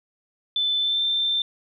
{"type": "tone with pitch glide", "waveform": "sine", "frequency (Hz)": [3520, 3567], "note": ["A7", "A7"], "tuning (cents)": [0, 23], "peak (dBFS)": -20, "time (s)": [0.56, 1.42], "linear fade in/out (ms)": 2, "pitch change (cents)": 23, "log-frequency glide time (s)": [0.79, 1.03], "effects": []}